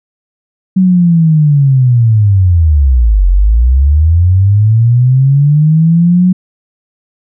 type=linear two-way sweep; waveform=sine; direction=down then up; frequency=190 to 43.65 to 185.1 Hz; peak=-4 dBFS; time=0.76-6.33 s; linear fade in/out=10 ms; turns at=3.28 s; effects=none